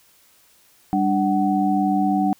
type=tone cluster; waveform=sine; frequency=197.9 / 294.7 / 749 Hz; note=G3 / D4 / F#5; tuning=+17 / +6 / +21 cents; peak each=-21 dBFS; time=0.93-2.33 s; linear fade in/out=0 ms; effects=white hiss -56 dBFS RMS until 2.39 s